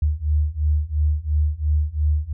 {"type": "beating tone pair", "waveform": "sine", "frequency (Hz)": [74, 76.9], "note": ["D2", "D#2"], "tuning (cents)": [14, -20], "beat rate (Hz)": 2.9, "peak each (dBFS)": [-21, -20], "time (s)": [0.02, 2.33], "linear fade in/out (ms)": 5, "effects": []}